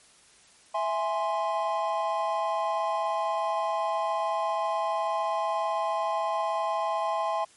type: chord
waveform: triangle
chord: E augmented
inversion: none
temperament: equal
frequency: 659.3 / 830.6 / 1046.5 Hz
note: E5 / G#5 / B#5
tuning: 0 / 0 / 0 cents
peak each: -28 dBFS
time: 0.74-7.45 s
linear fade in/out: 10 ms
effects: white hiss -57 dBFS RMS until 7.56 s + MP3 48 kbps